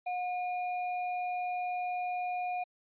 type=tone with sample-and-hold; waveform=sine; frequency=722 Hz; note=F#5; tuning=43 cents flat; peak=-31 dBFS; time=0.06-2.64 s; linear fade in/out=10 ms; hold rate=3150 Hz; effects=resampled to 8000 Hz